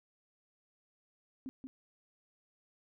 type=tone with echo; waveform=sine; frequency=261.8 Hz; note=C4; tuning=1 cent sharp; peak=-39 dBFS; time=1.46-1.49 s; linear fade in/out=0 ms; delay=180 ms; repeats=1; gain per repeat=-3 dB; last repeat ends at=1.67 s; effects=none